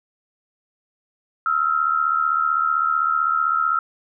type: tone pair together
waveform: sine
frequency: 1294.3 / 1370 Hz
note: E6 / F6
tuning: -32 / -34 cents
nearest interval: minor second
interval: 98 cents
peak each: -20 dBFS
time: 1.46-3.79 s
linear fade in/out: 2 ms
effects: none